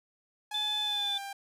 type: tone with pitch glide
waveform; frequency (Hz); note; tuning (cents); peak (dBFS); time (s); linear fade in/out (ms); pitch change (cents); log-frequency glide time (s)
sawtooth; 841 to 793.8; G#5 to G5; +22 to +22; -34; 0.51-1.33; 5; -100; 0.83-1.19
type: tone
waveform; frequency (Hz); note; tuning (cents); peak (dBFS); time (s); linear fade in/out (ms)
sine; 3516; A7; -2; -29; 0.54-1.18; 5
effects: resampled to 32000 Hz